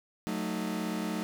40% pulse chord, D# diminished, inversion first, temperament equal with one note detuned, 185 / 221.8 / 311.1 Hz, F#3 / A3 / D#4, 0 / +14 / 0 cents, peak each -35 / -34 / -36 dBFS, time 0.27-1.23 s, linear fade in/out 0 ms, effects none

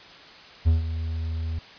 triangle tone with ADSR envelope, 81.1 Hz, E2, 28 cents flat, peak -12 dBFS, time 0.65-1.59 s, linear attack 26 ms, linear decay 140 ms, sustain -12 dB, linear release 4 ms, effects white hiss -46 dBFS RMS until 1.78 s + resampled to 11025 Hz

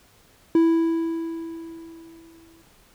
triangle tone with exponential decay, 329.6 Hz, E4, in tune, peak -11 dBFS, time 0.55-2.62 s, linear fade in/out 2 ms, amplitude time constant 450 ms, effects pink hiss -56 dBFS RMS until 2.94 s

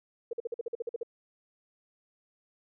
sine tone bursts, 466.2 Hz, A#4, in tune, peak -30 dBFS, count 11, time 0.31-1.032 s, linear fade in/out 5 ms, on 22 ms, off 48 ms, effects none

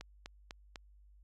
click train, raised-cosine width 0.2 ms, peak -27 dBFS, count 4, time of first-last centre 0.01-0.758 s, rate 4.01 Hz, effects added 50 Hz sine -58 dBFS peak until 1.23 s

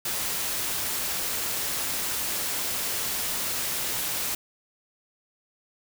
white noise, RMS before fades -29 dBFS, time 0.05-4.35 s, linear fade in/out 5 ms, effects none

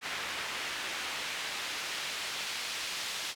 pink noise with band-pass filter sweep, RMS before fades -37 dBFS, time 0.01-3.35 s, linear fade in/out 50 ms, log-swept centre 2200 to 3800 Hz, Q 0.87, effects none

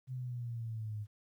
sine exponential sweep, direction down, 130 to 103.83 Hz, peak -37 dBFS, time 0.07-1.07 s, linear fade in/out 50 ms, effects 12-bit

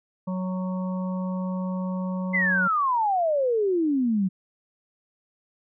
harmonic tone, 185 Hz, F#3, in tune, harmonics 1 / 3 / 5 / 6, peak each -26 / -36 / -40 / -42 dBFS, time 0.27-2.68 s, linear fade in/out 10 ms
sine exponential sweep, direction down, 2093 to 181 Hz, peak -20 dBFS, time 2.33-4.29 s, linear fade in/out 20 ms
effects none

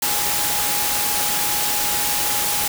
sine tone in noise, 830.6 Hz, G#5, in tune, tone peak -29 dBFS, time 0.02-2.68 s, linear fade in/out 5 ms, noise white, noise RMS -21 dBFS, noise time 0.02-2.68 s, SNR -11 dB, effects none

